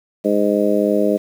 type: harmonic tone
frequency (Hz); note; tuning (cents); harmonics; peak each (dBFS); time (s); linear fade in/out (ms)
103.2; G#2; -10; 2 / 3 / 4 / 5 / 6; -20 / -20 / -20 / -20 / -20; 0.24-1.18; 20
effects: 7-bit